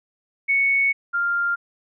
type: tone pair in turn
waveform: sine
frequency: 2217 / 1396.6 Hz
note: C#7 / F6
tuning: 0 / 0 cents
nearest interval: minor sixth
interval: 800 cents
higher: first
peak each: -16 / -19 dBFS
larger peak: first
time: 0.48-0.93 / 1.13-1.56 s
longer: first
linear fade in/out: 20 ms
effects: none